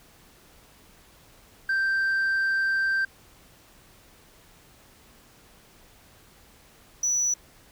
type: tone pair in turn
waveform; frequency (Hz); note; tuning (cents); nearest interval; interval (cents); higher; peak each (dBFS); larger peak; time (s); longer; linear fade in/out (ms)
sine; 1568 / 5920; G6 / F#8; 0 / 0; octave + major seventh; 2300; second; -19; neither; 1.69-3.05 / 7.03-7.34; first; 5
effects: tanh soft clip ceiling -21 dBFS + pink hiss -55 dBFS RMS until 7.71 s